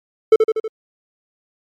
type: tone with echo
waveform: triangle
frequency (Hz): 440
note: A4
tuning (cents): 0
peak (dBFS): -3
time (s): 0.32-0.36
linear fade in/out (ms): 5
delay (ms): 80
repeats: 4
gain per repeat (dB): -4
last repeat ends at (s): 0.68
effects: MP3 96 kbps